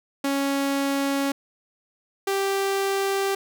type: tone pair in turn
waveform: sawtooth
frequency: 277.2 / 392 Hz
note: C#4 / G4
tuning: 0 / 0 cents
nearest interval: tritone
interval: 600 cents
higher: second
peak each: -18 dBFS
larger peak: neither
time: 0.24-1.32 / 2.27-3.35 s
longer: neither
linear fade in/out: 5 ms
effects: none